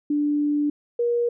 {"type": "tone pair in turn", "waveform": "sine", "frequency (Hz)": [293.7, 475.9], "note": ["D4", "A#4"], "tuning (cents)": [0, 36], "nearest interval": "minor sixth", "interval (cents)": 836, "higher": "second", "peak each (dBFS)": -19, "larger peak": "neither", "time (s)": [[0.1, 0.7], [0.99, 1.29]], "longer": "first", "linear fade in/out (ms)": 5, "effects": []}